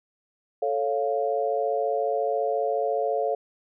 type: chord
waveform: sine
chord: A augmented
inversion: none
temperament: equal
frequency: 440 / 554.4 / 698.5 Hz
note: A4 / C#5 / E#5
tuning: 0 / 0 / 0 cents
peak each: -27 dBFS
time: 0.62-3.35 s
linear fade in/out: 5 ms
effects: none